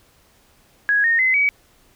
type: tone with pitch steps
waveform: sine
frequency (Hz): 1662 / 1844.1 / 2046 / 2270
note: G#6 / A#6 / C7 / C#7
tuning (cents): +1 / -19 / -39 / +41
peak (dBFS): -14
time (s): 0.89-1.49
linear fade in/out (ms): 0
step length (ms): 150
effects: pink hiss -56 dBFS RMS until 1.95 s